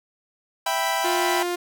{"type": "chord", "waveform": "sawtooth", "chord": "E minor", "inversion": "none", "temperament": "equal", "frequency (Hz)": [659.3, 784, 987.8], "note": ["E5", "G5", "B5"], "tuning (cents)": [0, 0, 0], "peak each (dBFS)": [-24, -22, -22], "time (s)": [0.66, 1.43], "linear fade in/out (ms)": 5}
{"type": "tone", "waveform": "sawtooth", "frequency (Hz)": 352.2, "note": "F4", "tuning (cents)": 15, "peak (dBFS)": -20, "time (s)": [1.04, 1.56], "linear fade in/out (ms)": 10}
{"effects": []}